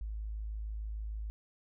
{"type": "tone", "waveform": "sine", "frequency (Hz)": 53.3, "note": "G#1", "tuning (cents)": 46, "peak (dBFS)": -36, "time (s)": [0.01, 1.3], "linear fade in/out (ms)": 0, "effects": []}